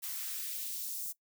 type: noise with high-pass filter sweep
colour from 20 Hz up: blue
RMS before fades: -39 dBFS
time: 0.02-1.13 s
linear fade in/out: 20 ms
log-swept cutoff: 800 to 7300 Hz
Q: 0.94
effects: noise-tail reverb RT60 0.1 s tail -19 dB re dry